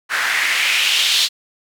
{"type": "noise with band-pass filter sweep", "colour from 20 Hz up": "white", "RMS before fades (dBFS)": -17, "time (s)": [0.09, 1.29], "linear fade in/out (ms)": 50, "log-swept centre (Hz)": [1500, 3900], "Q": 2.9, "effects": []}